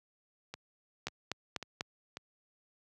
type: two click trains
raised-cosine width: 0.2 ms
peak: -24 / -17 dBFS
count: 4 / 4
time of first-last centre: 0.54-2.17 / 1.07-1.809 s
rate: 1.84 / 4.06 Hz
effects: high-pass 80 Hz 12 dB/octave